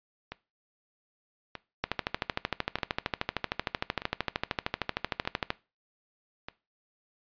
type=two click trains; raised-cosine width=0.3 ms; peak=-21 / -11 dBFS; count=6 / 49; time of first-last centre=0.32-6.485 / 1.84-5.504 s; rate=0.811 / 13.1 Hz; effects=noise-tail reverb RT60 0.3 s tail -20 dB re dry + resampled to 11025 Hz

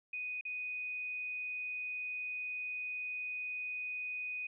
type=tone with dropouts; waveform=sine; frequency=2489 Hz; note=D#7; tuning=in tune; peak=-37 dBFS; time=0.13-4.47 s; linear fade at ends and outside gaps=5 ms; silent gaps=0.411-0.451 s; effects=none

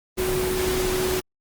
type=tone in noise; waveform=sine; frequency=370 Hz; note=F#4; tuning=in tune; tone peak=-23 dBFS; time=0.17-1.21 s; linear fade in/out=20 ms; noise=pink; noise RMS=-27 dBFS; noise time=0.17-1.21 s; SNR=+1 dB; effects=Opus 24 kbps

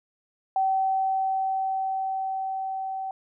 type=tone with level ramp; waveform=sine; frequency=767 Hz; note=G5; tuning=38 cents flat; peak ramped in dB=-20 to -29 dBFS; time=0.56-3.11 s; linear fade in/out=2 ms; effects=none

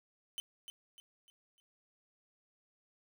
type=tone with echo; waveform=45% pulse; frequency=3050 Hz; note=G7; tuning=48 cents flat; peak=-37 dBFS; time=0.38-0.4 s; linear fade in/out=0 ms; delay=300 ms; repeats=4; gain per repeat=-8 dB; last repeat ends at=1.6 s; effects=none

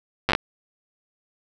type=slowing click train; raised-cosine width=0.3 ms; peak=-4 dBFS; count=6; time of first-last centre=0.29-0.351 s; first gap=8 ms; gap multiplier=1.21; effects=none

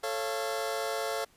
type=chord; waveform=sawtooth; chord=A augmented; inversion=none; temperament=just; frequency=440 / 550 / 687.5 Hz; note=A4 / C#5 / E#5; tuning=0 / -14 / -27 cents; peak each=-31 dBFS; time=0.03-1.25 s; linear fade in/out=10 ms; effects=pink hiss -63 dBFS RMS until 1.36 s + resampled to 32000 Hz

